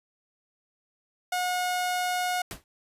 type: tone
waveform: sawtooth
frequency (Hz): 724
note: F#5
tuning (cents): -38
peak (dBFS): -22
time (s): 1.32-2.42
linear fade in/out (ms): 5
type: noise with exponential decay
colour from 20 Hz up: pink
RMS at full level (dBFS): -31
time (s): 2.51-2.64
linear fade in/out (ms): 1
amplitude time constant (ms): 27
effects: resampled to 32000 Hz